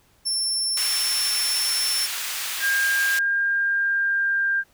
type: tone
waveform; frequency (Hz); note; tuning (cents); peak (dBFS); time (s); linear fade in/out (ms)
30% pulse; 5390; E8; +38; -18; 0.25-2.07; 20
type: high-pass noise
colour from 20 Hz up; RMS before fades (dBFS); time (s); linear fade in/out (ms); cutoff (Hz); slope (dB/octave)
pink; -29; 0.77-3.19; 2; 1800; 12
type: tone with pitch glide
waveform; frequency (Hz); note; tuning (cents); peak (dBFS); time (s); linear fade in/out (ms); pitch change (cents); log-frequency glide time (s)
sine; 1608 to 1593.2; G6 to G6; +44 to +28; -19; 2.6-4.64; 50; -16; 3.26-4.48
effects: pink hiss -60 dBFS RMS until 4.73 s